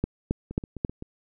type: two click trains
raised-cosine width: 3 ms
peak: -23 / -11 dBFS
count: 5 / 4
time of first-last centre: 0.51-1.024 / 0.04-0.849 s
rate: 7.78 / 3.71 Hz
effects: none